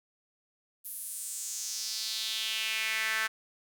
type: tone with high-pass filter sweep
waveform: sawtooth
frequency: 220 Hz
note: A3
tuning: in tune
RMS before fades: -34 dBFS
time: 0.84-3.28 s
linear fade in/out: 20 ms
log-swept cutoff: 12000 to 1600 Hz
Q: 3.1
effects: none